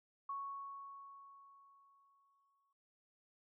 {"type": "tone with exponential decay", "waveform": "sine", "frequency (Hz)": 1108.7, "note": "C#6", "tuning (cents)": 0, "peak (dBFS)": -39, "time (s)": [0.29, 2.73], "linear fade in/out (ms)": 5, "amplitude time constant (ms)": 530, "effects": ["noise-tail reverb RT60 1.0 s tail -23 dB re dry"]}